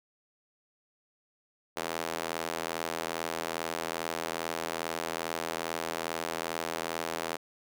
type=tone with high-pass filter; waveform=square; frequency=41.2 Hz; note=E1; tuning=in tune; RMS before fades=-35 dBFS; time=1.76-7.37 s; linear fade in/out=10 ms; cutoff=510 Hz; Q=0.85; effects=none